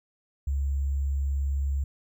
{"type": "tone with sample-and-hold", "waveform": "sine", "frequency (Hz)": 69.3, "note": "C#2", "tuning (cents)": 0, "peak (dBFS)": -24, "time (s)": [0.47, 1.84], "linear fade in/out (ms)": 5, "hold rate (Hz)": 7350, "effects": []}